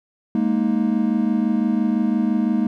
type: chord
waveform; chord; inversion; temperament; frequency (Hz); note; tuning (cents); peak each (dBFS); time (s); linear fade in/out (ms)
triangle; Ab suspended second; none; just; 207.7 / 233.6 / 311.5; Ab3 / Bb3 / Eb4; 0 / +4 / +2; -19 / -18 / -22; 0.35-2.67; 2
effects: none